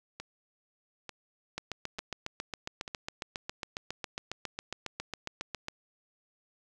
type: two click trains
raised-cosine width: 0.2 ms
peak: -23 / -18 dBFS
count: 4 / 31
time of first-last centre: 0.2-2.879 / 1.58-5.684 s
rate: 1.12 / 7.31 Hz
effects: none